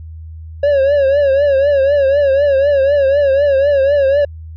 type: tone with vibrato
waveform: triangle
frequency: 558 Hz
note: C#5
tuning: 11 cents sharp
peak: -7 dBFS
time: 0.63-4.25 s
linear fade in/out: 5 ms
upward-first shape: triangle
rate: 4 Hz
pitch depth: 97 cents each way
effects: added 80 Hz sine -28 dBFS peak until 4.56 s + resampled to 11025 Hz